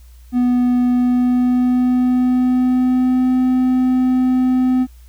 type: tone with pitch glide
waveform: triangle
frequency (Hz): 246.9 to 255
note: B3 to C4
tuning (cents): 0 to -44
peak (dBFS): -10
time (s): 0.32-4.87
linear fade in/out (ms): 50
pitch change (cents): +56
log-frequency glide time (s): 0.91-3.33
effects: added 60 Hz sine -39 dBFS peak until 5.08 s + white hiss -55 dBFS RMS until 5.08 s